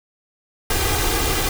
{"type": "noise with comb filter", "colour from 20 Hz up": "pink", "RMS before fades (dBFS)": -20, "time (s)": [0.7, 1.49], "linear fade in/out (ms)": 2, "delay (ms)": 2.5, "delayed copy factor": 0.7, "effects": []}